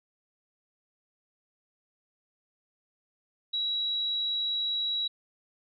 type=tone; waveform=sine; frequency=3885 Hz; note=B7; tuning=29 cents flat; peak=-27 dBFS; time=3.53-5.08 s; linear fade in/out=10 ms; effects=none